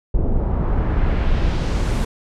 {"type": "noise with low-pass filter sweep", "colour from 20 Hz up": "brown", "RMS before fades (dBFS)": -18, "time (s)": [0.14, 2.05], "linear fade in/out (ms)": 5, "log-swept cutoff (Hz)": [500, 11000], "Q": 1, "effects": []}